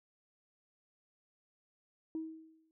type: tone with exponential decay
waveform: sine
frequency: 319.9 Hz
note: D#4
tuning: 48 cents sharp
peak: -33 dBFS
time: 2.15-2.71 s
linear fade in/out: 1 ms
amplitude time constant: 120 ms
effects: noise-tail reverb RT60 0.1 s tail -25 dB re dry + tanh soft clip ceiling -30 dBFS